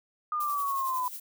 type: linear sweep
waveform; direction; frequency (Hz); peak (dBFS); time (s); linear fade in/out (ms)
sine; down; 1228 to 990; -27; 0.32-1.08; 2
type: noise with tremolo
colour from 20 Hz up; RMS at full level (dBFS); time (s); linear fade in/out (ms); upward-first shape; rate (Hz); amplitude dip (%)
violet; -38; 0.4-1.2; 5; sine; 11; 55
effects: none